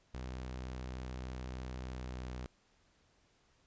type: tone with pitch glide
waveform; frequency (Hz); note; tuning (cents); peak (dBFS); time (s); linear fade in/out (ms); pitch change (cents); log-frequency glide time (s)
sawtooth; 63.3 to 62.57; B1 to B1; +43 to +23; -37; 0.14-2.46; 0; -20; 1.9-2.24
effects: pink hiss -71 dBFS RMS until 3.66 s + resampled to 16000 Hz